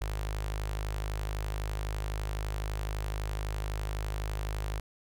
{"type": "tone with notch filter", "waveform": "sawtooth", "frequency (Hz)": 51.91, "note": "G#1", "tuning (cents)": 0, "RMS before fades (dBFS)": -34, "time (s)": [0.01, 4.8], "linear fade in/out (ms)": 5, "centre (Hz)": 230, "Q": 0.68, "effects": []}